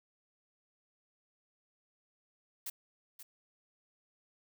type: noise with echo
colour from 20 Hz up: blue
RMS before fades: -40 dBFS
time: 2.66-2.7 s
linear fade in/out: 5 ms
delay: 530 ms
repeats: 1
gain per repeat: -10 dB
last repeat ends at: 3.23 s
effects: none